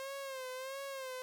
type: tone with vibrato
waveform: sawtooth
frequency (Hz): 531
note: C5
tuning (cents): +25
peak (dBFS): -37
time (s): 0-1.22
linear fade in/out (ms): 0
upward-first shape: sine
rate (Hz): 1.5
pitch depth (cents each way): 70
effects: none